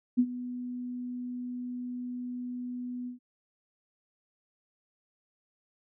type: tone with ADSR envelope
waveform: sine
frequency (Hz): 247.2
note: B3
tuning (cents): +2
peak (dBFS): -18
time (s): 0.17-3.19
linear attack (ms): 23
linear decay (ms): 61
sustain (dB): -16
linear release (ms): 120
effects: none